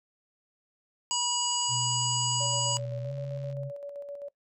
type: harmonic tone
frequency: 970 Hz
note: B5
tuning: 31 cents flat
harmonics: 1 / 3 / 5 / 7 / 8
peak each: -33 / -33 / -33 / -33 / -33 dBFS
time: 1.11-2.77 s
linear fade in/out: 0 ms
type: click train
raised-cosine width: 0.2 ms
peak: -39 dBFS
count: 152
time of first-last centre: 1.45-3.527 s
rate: 72.7 Hz
type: tone with pitch glide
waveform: sine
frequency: 123.47 to 135.42 Hz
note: B2 to C#3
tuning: 0 to -40 cents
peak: -33 dBFS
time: 1.68-3.72 s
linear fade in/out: 50 ms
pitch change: +160 cents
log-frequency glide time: 3.02-3.12 s
type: tone with tremolo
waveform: sine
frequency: 570 Hz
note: C#5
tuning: 48 cents sharp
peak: -35 dBFS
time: 2.4-4.29 s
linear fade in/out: 10 ms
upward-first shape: square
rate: 7.7 Hz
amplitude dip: 40%
effects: noise-tail reverb RT60 0.1 s tail -19 dB re dry